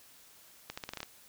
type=accelerating click train; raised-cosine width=0.2 ms; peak=-21 dBFS; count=8; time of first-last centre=0.7-1.03 s; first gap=75 ms; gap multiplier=0.84; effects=white hiss -58 dBFS RMS until 1.28 s